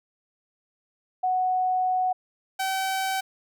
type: tone pair in turn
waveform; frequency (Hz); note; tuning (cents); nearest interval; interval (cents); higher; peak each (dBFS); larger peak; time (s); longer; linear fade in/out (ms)
sine / sawtooth; 740 / 766.5; F#5 / G5; 0 / -39; minor second; 61; second; -21; neither; 1.23-2.13 / 2.59-3.21; first; 10
effects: none